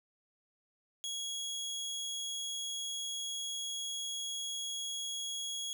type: tone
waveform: 25% pulse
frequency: 3322 Hz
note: G#7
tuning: in tune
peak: -33 dBFS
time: 1.04-5.73 s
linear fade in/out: 0 ms
effects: none